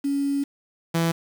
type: tone pair in turn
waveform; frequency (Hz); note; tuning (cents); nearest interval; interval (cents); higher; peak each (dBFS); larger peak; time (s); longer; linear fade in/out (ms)
sine / sawtooth; 280.1 / 166.16; C#4 / E3; +18 / +14; major sixth; 904; first; -21 / -16; second; 0.04-0.44 / 0.94-1.12; first; 10
effects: 7-bit